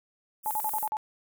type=high-pass noise; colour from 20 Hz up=pink; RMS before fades=-34 dBFS; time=0.43-0.89 s; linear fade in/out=50 ms; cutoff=11000 Hz; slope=24 dB/octave
type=tone bursts; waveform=sine; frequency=861 Hz; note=A5; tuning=38 cents flat; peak=-27 dBFS; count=6; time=0.46-0.969 s; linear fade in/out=0 ms; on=49 ms; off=43 ms
effects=none